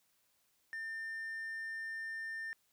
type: tone with hard clipping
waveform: sine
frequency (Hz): 1800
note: A6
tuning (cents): +39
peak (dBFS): -40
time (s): 0.73-2.53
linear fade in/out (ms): 0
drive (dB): 2
effects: white hiss -75 dBFS RMS until 2.72 s